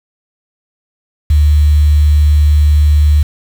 sine tone with quantisation, 74.5 Hz, D2, 25 cents sharp, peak -5 dBFS, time 1.3-3.23 s, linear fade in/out 5 ms, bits 5, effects none

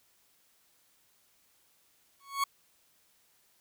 40% pulse tone with exponential growth, 1108.7 Hz, C#6, in tune, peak -23 dBFS, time 2.2-2.44 s, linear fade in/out 5 ms, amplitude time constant 51 ms, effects white hiss -68 dBFS RMS until 3.6 s

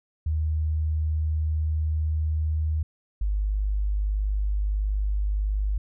sine tone pair in turn, 77.78 / 50.76 Hz, D#2 / G#1, 0 / -39 cents, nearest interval perfect fifth, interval 739 cents, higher first, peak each -22 dBFS, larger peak neither, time 0.26-2.83 / 3.21-5.78 s, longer neither, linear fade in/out 5 ms, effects none

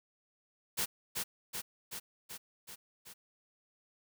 white noise with echo, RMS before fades -33 dBFS, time 0.77-0.86 s, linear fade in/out 20 ms, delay 380 ms, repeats 6, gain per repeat -3 dB, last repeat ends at 3.14 s, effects none

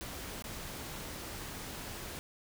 pink noise with dropouts, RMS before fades -43 dBFS, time 0.01-2.19 s, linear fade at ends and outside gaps 0 ms, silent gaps 0.423-0.441 s, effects none

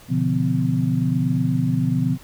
sine tone cluster, 123.3 / 144.4 / 172.1 / 252.9 Hz, B2 / D3 / F3 / B3, -2 / -29 / -25 / +41 cents, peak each -23 dBFS, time 0.08-2.18 s, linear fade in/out 50 ms, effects pink hiss -47 dBFS RMS until 2.23 s

